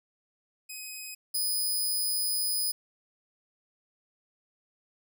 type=tone pair in turn; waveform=10% pulse; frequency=2522 / 4996 Hz; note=D#7 / D#8; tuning=+23 / +6 cents; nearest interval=octave; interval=1183 cents; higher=second; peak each=-30 / -20 dBFS; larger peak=second; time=0.69-1.15 / 1.34-2.72 s; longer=second; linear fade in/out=10 ms; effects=none